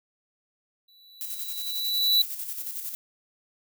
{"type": "tone with exponential growth", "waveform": "square", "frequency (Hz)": 3951, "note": "B7", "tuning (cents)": 0, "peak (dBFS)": -17, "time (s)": [0.88, 2.22], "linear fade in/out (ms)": 5, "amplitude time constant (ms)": 290}
{"type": "noise with tremolo", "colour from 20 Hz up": "violet", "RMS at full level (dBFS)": -33, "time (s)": [1.21, 2.95], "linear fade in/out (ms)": 0, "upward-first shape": "square", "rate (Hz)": 11, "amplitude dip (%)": 45}
{"effects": []}